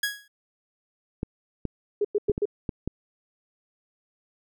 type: tone with exponential decay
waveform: sawtooth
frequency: 1661.2 Hz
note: G#6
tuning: in tune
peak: -18 dBFS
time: 0.03-0.28 s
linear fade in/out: 5 ms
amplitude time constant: 54 ms
type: clicks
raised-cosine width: 3 ms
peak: -15 dBFS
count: 6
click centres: 1.231 / 1.653 / 2.297 / 2.379 / 2.692 / 2.876 s
type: tone bursts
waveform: sine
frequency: 412.7 Hz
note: G#4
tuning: 11 cents flat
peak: -20 dBFS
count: 4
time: 2.01-2.455 s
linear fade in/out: 5 ms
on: 37 ms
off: 99 ms
effects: none